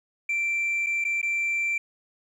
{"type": "tone with dropouts", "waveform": "sine", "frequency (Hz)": 2349, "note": "D7", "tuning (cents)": 0, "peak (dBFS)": -21, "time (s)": [0.29, 1.78], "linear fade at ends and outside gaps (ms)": 5, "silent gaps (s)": [[0.863, 0.867], [1.042, 1.049], [1.216, 1.228]], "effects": ["tanh soft clip ceiling -22 dBFS", "10-bit"]}